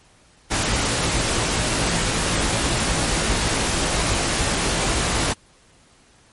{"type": "noise with comb filter", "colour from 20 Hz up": "pink", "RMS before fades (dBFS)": -21, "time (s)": [0.5, 5.34], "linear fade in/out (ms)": 20, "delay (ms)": 18, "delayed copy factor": 0.5, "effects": ["pink hiss -54 dBFS RMS until 6.32 s", "MP3 48 kbps"]}